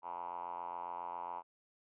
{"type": "tone with band-pass filter", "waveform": "5% pulse", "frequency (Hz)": 87.31, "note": "F2", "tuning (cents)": 0, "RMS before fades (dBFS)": -43, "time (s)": [0.02, 1.43], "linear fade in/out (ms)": 50, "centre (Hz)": 930, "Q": 8, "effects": ["resampled to 8000 Hz"]}